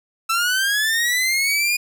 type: linear sweep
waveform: sawtooth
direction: up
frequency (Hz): 1318.5 to 2453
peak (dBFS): -14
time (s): 0.29-1.77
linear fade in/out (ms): 10
effects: none